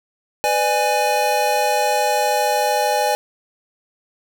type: chord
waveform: square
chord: G# diminished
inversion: first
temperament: just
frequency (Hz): 498.4 / 598 / 830.6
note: B4 / D5 / G#5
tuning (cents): +16 / +31 / 0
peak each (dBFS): -24 / -22 / -19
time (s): 0.44-3.15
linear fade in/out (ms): 0
effects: none